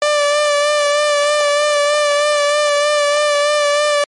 sawtooth tone with vibrato, 587.3 Hz, D5, in tune, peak -8 dBFS, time 0.02-4.04 s, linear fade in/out 2 ms, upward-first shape sine, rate 3.2 Hz, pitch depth 26 cents each way, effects low-pass 9000 Hz 12 dB/octave + MP3 48 kbps

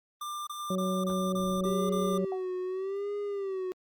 square tone bursts, 1191 Hz, D6, 24 cents sharp, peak -35 dBFS, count 7, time 0.21-2.18 s, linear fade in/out 5 ms, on 260 ms, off 25 ms
harmonic tone, 186.5 Hz, F#3, 14 cents sharp, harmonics 1 / 2 / 3, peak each -29 / -36 / -34 dBFS, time 0.7-2.25 s, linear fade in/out 5 ms
triangle tone with vibrato, 387.4 Hz, G4, 20 cents flat, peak -29 dBFS, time 1.65-3.72 s, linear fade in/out 0 ms, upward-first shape sine, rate 0.82 Hz, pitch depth 99 cents each way
sine tone with exponential decay, 740 Hz, F#5, in tune, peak -32 dBFS, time 2.32-2.48 s, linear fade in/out 1 ms, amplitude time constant 33 ms
effects Opus 32 kbps

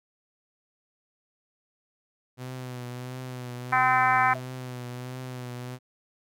sawtooth tone with vibrato, 125.7 Hz, B2, 31 cents sharp, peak -31 dBFS, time 2.37-5.79 s, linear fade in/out 50 ms, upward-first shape triangle, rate 1.5 Hz, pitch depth 46 cents each way
harmonic tone, 256.8 Hz, C4, 32 cents flat, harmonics 3 / 4 / 5 / 6 / 7 / 8 / 9, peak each -24 / -25 / -26 / -28 / -29 / -32 / -33 dBFS, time 3.72-4.34 s, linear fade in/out 10 ms
sine tone with exponential decay, 647 Hz, E5, 32 cents flat, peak -30 dBFS, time 4.35-4.45 s, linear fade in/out 5 ms, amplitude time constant 21 ms
effects none

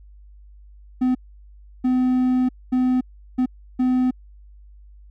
triangle tone bursts at uneven times, 254 Hz, B3, 49 cents sharp, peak -14 dBFS, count 5, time 1.01-1.15 / 1.84-2.49 / 2.72-3.01 / 3.38-3.46 / 3.79-4.11 s, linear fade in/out 10 ms, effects added 50 Hz sine -43 dBFS peak until 5.1 s

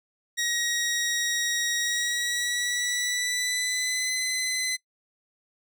15% pulse tone with pitch glide, 1892 to 2028 Hz, A#6 to B6, +25 to +45 cents, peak -19 dBFS, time 0.37-4.77 s, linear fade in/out 20 ms, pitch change +120 cents, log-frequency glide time 1.78-4.18 s, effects noise-tail reverb RT60 0.1 s tail -21 dB re dry

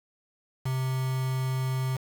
triangle tone with quantisation, 130.4 Hz, C3, 5 cents flat, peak -24 dBFS, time 0.65-1.97 s, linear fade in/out 10 ms, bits 6, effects none

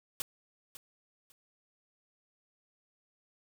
white noise with echo, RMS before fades -35 dBFS, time 0.2-0.22 s, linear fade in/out 0 ms, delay 550 ms, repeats 2, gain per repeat -13 dB, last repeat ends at 1.32 s, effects none

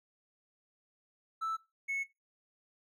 triangle tone pair in turn, 1318.5 / 2199 Hz, E6 / C#7, 0 / -14 cents, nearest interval major sixth, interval 886 cents, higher second, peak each -29 / -29 dBFS, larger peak neither, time 1.41-1.57 / 1.88-2.04 s, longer neither, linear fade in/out 20 ms, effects noise-tail reverb RT60 0.2 s tail -17 dB re dry + tanh soft clip ceiling -28 dBFS

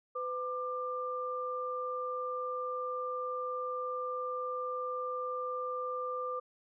sine tone pair together, 504 / 1191.5 Hz, B4 / D6, +35 / +25 cents, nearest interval octave + minor third, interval 1490 cents, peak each -37 / -36 dBFS, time 0.15-6.4 s, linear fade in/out 10 ms, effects none

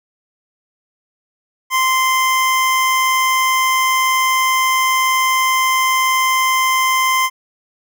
25% pulse tone, 1041 Hz, C6, 9 cents flat, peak -9 dBFS, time 1.7-7.3 s, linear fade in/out 50 ms, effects none

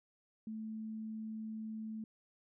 sine tone, 219.1 Hz, A3, 7 cents flat, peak -40 dBFS, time 0.47-2.04 s, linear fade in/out 2 ms, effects none

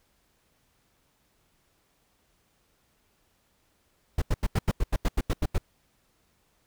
brown noise bursts, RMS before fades -23 dBFS, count 12, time 4.18-5.582 s, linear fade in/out 5 ms, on 38 ms, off 86 ms, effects pink hiss -69 dBFS RMS until 6.66 s

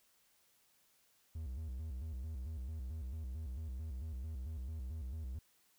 triangle tone with vibrato, 71 Hz, C#2, 42 cents sharp, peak -38 dBFS, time 1.35-5.39 s, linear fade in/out 5 ms, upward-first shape square, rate 4.5 Hz, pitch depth 200 cents each way, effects white hiss -72 dBFS RMS until 5.78 s

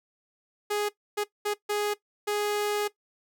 sawtooth tone bursts at uneven times, 415.3 Hz, G#4, in tune, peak -22 dBFS, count 5, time 0.7-0.89 / 1.17-1.24 / 1.45-1.54 / 1.69-1.94 / 2.27-2.88 s, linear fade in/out 10 ms, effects noise-tail reverb RT60 0.1 s tail -17 dB re dry

